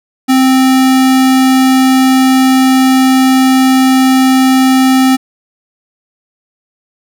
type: tone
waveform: square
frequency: 261.6 Hz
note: C4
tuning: in tune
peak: -6 dBFS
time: 0.28-5.17 s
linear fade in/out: 20 ms
effects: none